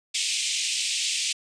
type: band-pass noise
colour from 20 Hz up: pink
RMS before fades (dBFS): -27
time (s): 0.14-1.33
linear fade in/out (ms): 10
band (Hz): 2400 to 9000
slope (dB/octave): 48
effects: resampled to 22050 Hz